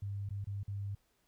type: tone with dropouts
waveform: sine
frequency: 100 Hz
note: G2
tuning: 35 cents sharp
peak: -36 dBFS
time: 0.02-0.95 s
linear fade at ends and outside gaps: 5 ms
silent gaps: 0.291-0.306 / 0.444-0.47 / 0.633-0.679 s
effects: pink hiss -75 dBFS RMS until 1.27 s